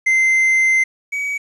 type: tone pair in turn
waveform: triangle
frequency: 2076 / 2268 Hz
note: C7 / C#7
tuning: -14 / +39 cents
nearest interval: major second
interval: 153 cents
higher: second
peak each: -10 / -18 dBFS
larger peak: first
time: 0.06-0.84 / 1.12-1.38 s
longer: first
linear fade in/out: 10 ms
effects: resampled to 24000 Hz + 8-bit